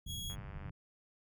white low-pass noise, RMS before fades -45 dBFS, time 0.06-0.71 s, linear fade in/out 5 ms, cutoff 150 Hz, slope 24 dB/octave
sawtooth tone, 3322 Hz, G#7, in tune, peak -38 dBFS, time 0.06-0.36 s, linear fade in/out 50 ms
click train, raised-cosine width 0.5 ms, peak -38 dBFS, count 40, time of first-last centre 0.3-0.694 s, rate 98.9 Hz
effects none

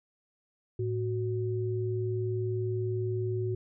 sine tone pair together, 110.03 / 370.1 Hz, A2 / F#4, 0 / 0 cents, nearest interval octave + major sixth, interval 2100 cents, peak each -30 / -32 dBFS, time 0.79-3.55 s, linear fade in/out 5 ms, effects none

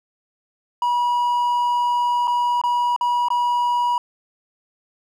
triangle tone with dropouts, 968 Hz, B5, 35 cents flat, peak -15 dBFS, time 0.82-3.98 s, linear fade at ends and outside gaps 2 ms, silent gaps 2.273-2.278 / 2.615-2.637 / 2.963-3.01 / 3.285-3.303 s, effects none

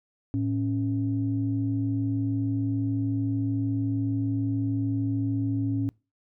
sine tone pair together, 109.7 / 276.4 Hz, A2 / C#4, -5 / -5 cents, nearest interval octave + major third, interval 1600 cents, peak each -26 dBFS, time 0.34-5.89 s, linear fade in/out 0 ms, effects noise-tail reverb RT60 0.3 s tail -26 dB re dry + tanh soft clip ceiling -16 dBFS

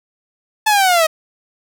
sawtooth linear sweep, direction down, 874 to 622.3 Hz, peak -7 dBFS, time 0.66-1.07 s, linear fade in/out 10 ms, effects none

